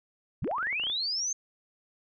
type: linear sweep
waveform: sine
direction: up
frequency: 55 to 6420 Hz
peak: -28 dBFS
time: 0.42-1.33 s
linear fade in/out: 5 ms
type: clicks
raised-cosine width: 0.5 ms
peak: -29 dBFS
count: 11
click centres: 0.445 / 0.476 / 0.513 / 0.583 / 0.628 / 0.67 / 0.728 / 0.798 / 0.837 / 0.869 / 0.899 s
effects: none